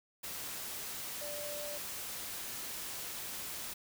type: tone in noise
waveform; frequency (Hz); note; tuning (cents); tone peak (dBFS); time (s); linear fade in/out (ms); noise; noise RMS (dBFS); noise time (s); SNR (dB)
sine; 588; D5; +2; -42; 1.21-1.78; 10; white; -42; 0.23-3.74; -3
effects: none